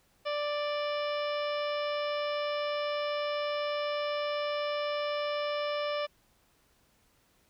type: harmonic tone with a mistuned harmonic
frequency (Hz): 588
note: D5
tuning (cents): +2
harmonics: 1 / 2 / 3 / 4 / 5 / 6 / 7 / 8 / 9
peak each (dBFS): -31 / -37 / -44 / -42 / -43 / -46 / -52 / -53 / -48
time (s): 0.25-6.07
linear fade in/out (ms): 20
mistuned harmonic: 8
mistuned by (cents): +45
effects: pink hiss -68 dBFS RMS until 7.49 s